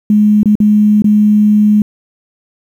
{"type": "tone with dropouts", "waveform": "sine", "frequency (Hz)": 210, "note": "G#3", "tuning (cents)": 19, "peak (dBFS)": -5, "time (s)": [0.1, 1.82], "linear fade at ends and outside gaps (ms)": 2, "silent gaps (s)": [[0.432, 0.457], [0.554, 0.602], [1.021, 1.043]], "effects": ["7-bit"]}